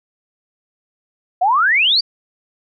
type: exponential sweep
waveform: sine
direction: up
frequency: 689 to 4803 Hz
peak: -11 dBFS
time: 1.41-2.01 s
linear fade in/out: 10 ms
effects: none